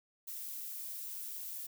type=noise; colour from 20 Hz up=violet; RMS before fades=-43 dBFS; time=0.27-1.67 s; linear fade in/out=10 ms; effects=none